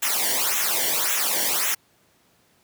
white noise with flanger, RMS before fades -23 dBFS, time 0.02-1.75 s, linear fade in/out 10 ms, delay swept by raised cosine 0.21 to 0.8 ms, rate 1.8 Hz, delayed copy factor -0.85, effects pink hiss -61 dBFS RMS until 2.63 s + high-pass 100 Hz 12 dB/octave

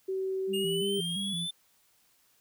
sine tone with pitch glide, 380.9 to 398.9 Hz, G4 to G4, -50 to +30 cents, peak -29 dBFS, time 0.08-1.01 s, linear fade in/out 10 ms, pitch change +80 cents, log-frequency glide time 0.42-0.89 s
sine tone with vibrato, 183.6 Hz, F#3, 13 cents flat, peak -34 dBFS, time 0.47-1.48 s, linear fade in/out 50 ms, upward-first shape square, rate 2.9 Hz, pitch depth 130 cents each way
square exponential sweep, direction up, 2820 to 3559 Hz, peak -33 dBFS, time 0.53-1.51 s, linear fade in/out 10 ms
effects white hiss -67 dBFS RMS until 2.4 s

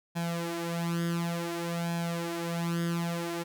sawtooth tone with flanger, 169.6 Hz, E3, 50 cents sharp, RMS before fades -32 dBFS, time 0.15-3.44 s, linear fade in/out 20 ms, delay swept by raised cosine 1.2 to 5.3 ms, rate 0.56 Hz, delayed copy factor +0.75, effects none

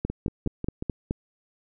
two click trains, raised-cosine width 3 ms, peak -13 / -17 dBFS, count 6 / 5, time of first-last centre 0.05-1.109 / 0.1-0.825 s, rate 4.72 / 5.52 Hz, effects none

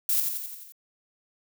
violet noise with echo, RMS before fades -24 dBFS, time 0.09-0.2 s, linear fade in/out 2 ms, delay 87 ms, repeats 6, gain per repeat -4 dB, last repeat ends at 0.722 s, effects none

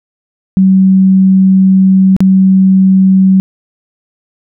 sine tone with dropouts, 190 Hz, F#3, 46 cents sharp, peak -3 dBFS, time 0.57-3.4 s, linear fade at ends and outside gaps 0 ms, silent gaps 2.165-2.205 s, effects none

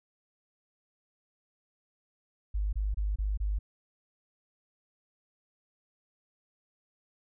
sine tone bursts, 50.9 Hz, G#1, 34 cents flat, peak -27 dBFS, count 5, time 2.54-3.59 s, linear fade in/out 10 ms, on 190 ms, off 25 ms, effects none

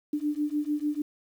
sine beating tone pair, 293.7 / 300.4 Hz, D4 / D4, 0 / +39 cents, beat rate 6.7 Hz, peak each -29 dBFS, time 0.13-1.02 s, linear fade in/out 5 ms, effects 9-bit

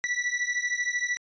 45% pulse beating tone pair, 1952 / 1965 Hz, B6 / B6, -21 / -9 cents, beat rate 13 Hz, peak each -29 dBFS, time 0.04-1.17 s, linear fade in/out 0 ms, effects resampled to 16000 Hz

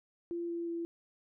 sine tone with pitch steps, 342.5 / 339.9 / 337.4 Hz, F4 / F4 / E4, -34 / -47 / +40 cents, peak -34 dBFS, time 0.31-0.85 s, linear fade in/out 0 ms, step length 180 ms, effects none

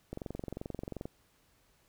click train, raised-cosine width 2 ms, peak -25 dBFS, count 22, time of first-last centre 0.13-1.055 s, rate 22.7 Hz, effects pink hiss -69 dBFS RMS until 1.88 s

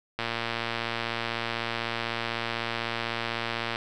click train, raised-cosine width 0.3 ms, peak -13 dBFS, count 415, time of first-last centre 0.19-3.759 s, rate 116 Hz, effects none

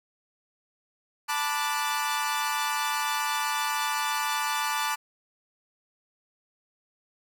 sawtooth chord, B minor seventh, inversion third, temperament equal with one note detuned, 880 / 987.8 / 1174.7 / 1464.7 Hz, A5 / B5 / D6 / F#6, 0 / 0 / 0 / -18 cents, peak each -26 / -31 / -27 / -31 dBFS, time 1.28-4.96 s, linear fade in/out 20 ms, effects none

